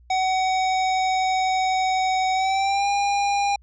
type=tone with pitch glide; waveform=square; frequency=752 to 806 Hz; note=F#5 to G5; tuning=+28 to +48 cents; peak=-20 dBFS; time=0.1-3.56 s; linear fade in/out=5 ms; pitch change=+120 cents; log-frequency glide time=2.33-2.88 s; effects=added 60 Hz sine -49 dBFS peak until 3.62 s + resampled to 16000 Hz